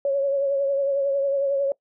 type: tone with vibrato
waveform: sine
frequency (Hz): 554.4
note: C#5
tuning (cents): 0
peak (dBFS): -19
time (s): 0.05-1.72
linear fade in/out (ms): 2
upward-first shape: triangle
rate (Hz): 11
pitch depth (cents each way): 42
effects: noise-tail reverb RT60 0.1 s tail -21 dB re dry